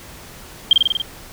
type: tone with echo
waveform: sine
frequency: 3187 Hz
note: G7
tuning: 28 cents sharp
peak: -6 dBFS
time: 0.71-0.73 s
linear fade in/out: 2 ms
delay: 48 ms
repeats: 6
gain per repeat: -2 dB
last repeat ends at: 1.018 s
effects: pink hiss -39 dBFS RMS until 1.32 s